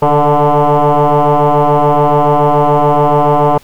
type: tone with frequency modulation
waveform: sine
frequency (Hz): 143.5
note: D3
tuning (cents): -40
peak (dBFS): -5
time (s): 0.02-3.58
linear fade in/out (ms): 5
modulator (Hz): 147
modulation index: 6.2
effects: tanh soft clip ceiling -3 dBFS + pink hiss -43 dBFS RMS until 3.63 s